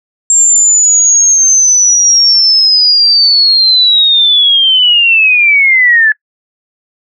sine linear sweep, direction down, 7440 to 1711 Hz, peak -4 dBFS, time 0.3-6.12 s, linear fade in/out 2 ms, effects noise-tail reverb RT60 0.1 s tail -24 dB re dry

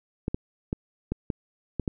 clicks, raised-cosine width 3 ms, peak -14 dBFS, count 7, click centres 0.281 / 0.345 / 0.729 / 1.12 / 1.302 / 1.797 / 1.878 s, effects none

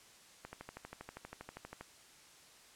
click train, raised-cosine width 0.5 ms, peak -30 dBFS, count 18, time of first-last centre 0.45-1.81 s, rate 12.5 Hz, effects white hiss -60 dBFS RMS until 2.75 s + low-pass 9000 Hz 12 dB/octave

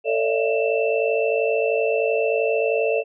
sine tone cluster, 447.6 / 567 / 617 / 670 / 2668 Hz, A4 / C#5 / D#5 / E5 / E7, +30 / +39 / -15 / +28 / +20 cents, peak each -21 / -24 / -28 / -27 / -28 dBFS, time 0.04-3.04 s, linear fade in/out 50 ms, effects none

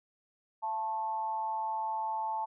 sine tone with amplitude modulation, 880 Hz, A5, in tune, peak -28 dBFS, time 0.62-2.46 s, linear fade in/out 20 ms, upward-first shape sine, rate 205 Hz, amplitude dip 65%, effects none

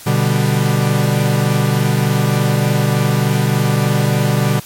45% pulse chord, G major, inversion first, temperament equal, 123.47 / 146.83 / 196 Hz, B2 / D3 / G3, 0 / 0 / 0 cents, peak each -16 / -16 / -19 dBFS, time 0.06-4.6 s, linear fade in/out 10 ms, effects white hiss -36 dBFS RMS until 4.65 s + MP3 64 kbps

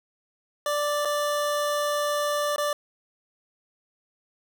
25% pulse tone with dropouts, 587.3 Hz, D5, in tune, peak -20 dBFS, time 0.66-2.73 s, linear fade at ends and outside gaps 2 ms, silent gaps 1.05-1.054 / 2.561-2.581 s, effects none

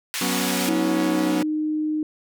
pink band-pass noise, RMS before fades -28 dBFS, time 0.14-0.69 s, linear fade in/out 0 ms, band 1900 to 15000 Hz, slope 12 dB/octave
sawtooth chord, F# suspended fourth, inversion none, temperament equal with one note detuned, 185 / 243.1 / 277.2 Hz, F#3 / B3 / C#4, 0 / -27 / 0 cents, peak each -23 dBFS, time 0.21-1.43 s, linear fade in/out 5 ms
sine tone with pitch glide, 320 to 307.3 Hz, D#4 to D#4, +49 to -21 cents, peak -21 dBFS, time 0.68-2.03 s, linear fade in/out 2 ms, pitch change -70 cents, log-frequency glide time 0.9-1.33 s
effects none

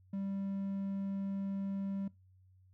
triangle tone, 196 Hz, G3, in tune, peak -33 dBFS, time 0.13-2.08 s, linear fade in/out 5 ms, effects noise-tail reverb RT60 0.2 s tail -21 dB re dry + added 93 Hz sine -61 dBFS peak until 2.73 s

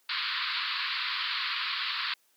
white band-pass noise, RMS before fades -32 dBFS, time 0.09-2.14 s, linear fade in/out 5 ms, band 1000 to 4600 Hz, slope 96 dB/octave, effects white hiss -68 dBFS RMS until 2.36 s + high-pass 300 Hz 12 dB/octave

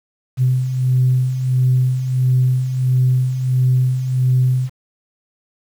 sine beating tone pair, 126.7 / 128.2 Hz, B2 / C3, +45 / -35 cents, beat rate 1.5 Hz, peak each -20 / -13 dBFS, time 0.37-4.7 s, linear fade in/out 50 ms, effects tanh soft clip ceiling -6 dBFS + 7-bit

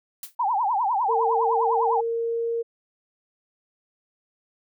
blue noise with exponential decay, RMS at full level -31 dBFS, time 0.23-0.35 s, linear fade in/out 2 ms, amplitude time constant 25 ms
sine tone with vibrato, 880 Hz, A5, in tune, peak -20 dBFS, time 0.39-2.01 s, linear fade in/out 10 ms, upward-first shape triangle, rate 9.9 Hz, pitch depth 280 cents each way
sine tone with pitch glide, 456.1 to 463.8 Hz, A#4 to A#4, -38 to -9 cents, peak -23 dBFS, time 1.08-2.63 s, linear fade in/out 20 ms, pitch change +29 cents, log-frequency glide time 1.2-2.52 s
effects none

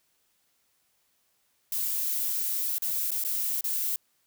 violet noise with dropouts, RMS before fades -29 dBFS, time 1.72-3.96 s, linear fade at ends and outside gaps 2 ms, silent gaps 2.783-2.821 / 3.107-3.116 / 3.239-3.248 / 3.61-3.641 s, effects white hiss -71 dBFS RMS until 4.26 s

